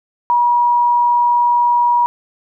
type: tone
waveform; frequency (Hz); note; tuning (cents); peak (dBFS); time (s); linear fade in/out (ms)
sine; 961; B5; -48; -10; 0.3-2.06; 0
effects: none